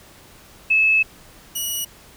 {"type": "tone pair in turn", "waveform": ["sine", "10% pulse"], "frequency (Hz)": [2600, 2918], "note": ["E7", "F#7"], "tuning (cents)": [-24, -25], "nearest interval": "major second", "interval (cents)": 199, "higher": "second", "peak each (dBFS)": [-13, -15], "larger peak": "first", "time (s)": [[0.7, 1.03], [1.55, 1.85]], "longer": "first", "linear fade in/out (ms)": 10, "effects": ["pink hiss -47 dBFS RMS until 2.16 s"]}